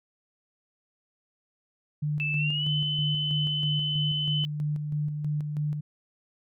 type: tone with tremolo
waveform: sine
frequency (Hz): 149.3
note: D3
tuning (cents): +29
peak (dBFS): -25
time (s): 2.02-5.81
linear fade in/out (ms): 10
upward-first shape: square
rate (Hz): 3.1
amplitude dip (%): 40
type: tone with pitch glide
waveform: sine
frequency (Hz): 2637 to 3029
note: E7 to F#7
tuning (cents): 0 to +40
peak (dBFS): -27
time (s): 2.2-4.45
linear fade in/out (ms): 0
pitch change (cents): +240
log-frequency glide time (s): 2.36-2.68
effects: none